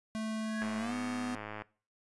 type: tone with pitch glide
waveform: square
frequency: 219.2 to 247.5 Hz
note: A3 to B3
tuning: -6 to +4 cents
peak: -35 dBFS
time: 0.15-1.35 s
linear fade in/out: 0 ms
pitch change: +210 cents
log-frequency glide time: 0.78-0.94 s
type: tone with exponential growth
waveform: sine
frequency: 1661.2 Hz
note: G#6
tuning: in tune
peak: -34 dBFS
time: 0.35-0.63 s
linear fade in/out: 5 ms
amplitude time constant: 59 ms
type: click train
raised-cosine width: 0.5 ms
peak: -26 dBFS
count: 107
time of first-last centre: 0.62-1.62 s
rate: 106 Hz
effects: noise-tail reverb RT60 0.4 s tail -21 dB re dry + resampled to 24000 Hz